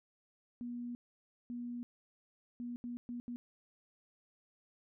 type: tone bursts at uneven times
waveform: sine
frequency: 241.2 Hz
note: B3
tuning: 41 cents flat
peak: -39 dBFS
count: 6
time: 0.61-0.95 / 1.5-1.83 / 2.6-2.76 / 2.84-2.97 / 3.09-3.2 / 3.28-3.36 s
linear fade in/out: 0 ms
effects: none